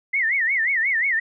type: tone with vibrato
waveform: sine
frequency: 1989 Hz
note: B6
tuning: 12 cents sharp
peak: -18 dBFS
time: 0.13-1.2 s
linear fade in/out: 10 ms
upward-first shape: sine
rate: 5.6 Hz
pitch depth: 200 cents each way
effects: none